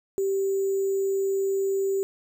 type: tone with sample-and-hold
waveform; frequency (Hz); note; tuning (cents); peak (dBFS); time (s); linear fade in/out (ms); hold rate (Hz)
sine; 389.3; G4; -12; -22; 0.18-2.03; 0; 7350
effects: none